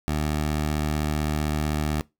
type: tone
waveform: 15% pulse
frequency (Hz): 75.7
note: D#2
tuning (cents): -47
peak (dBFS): -17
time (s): 0.08-2.01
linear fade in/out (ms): 0
effects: noise-tail reverb RT60 0.2 s tail -21 dB re dry